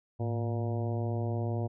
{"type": "harmonic tone with a mistuned harmonic", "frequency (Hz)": 118, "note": "A#2", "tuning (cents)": 22, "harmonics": [1, 2, 3, 4, 5, 6, 7, 8], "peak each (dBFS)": [-30, -39, -39, -42, -42, -43, -50, -51], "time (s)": [0.19, 1.68], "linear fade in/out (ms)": 20, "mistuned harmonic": 1, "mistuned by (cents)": -130, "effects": []}